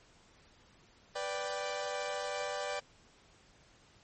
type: chord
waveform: sawtooth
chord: G major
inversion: first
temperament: equal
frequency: 493.9 / 587.3 / 784 Hz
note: B4 / D5 / G5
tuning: 0 / 0 / 0 cents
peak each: -37 / -34 / -37 dBFS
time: 1.15-2.8 s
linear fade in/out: 10 ms
effects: pink hiss -63 dBFS RMS until 4.03 s + MP3 32 kbps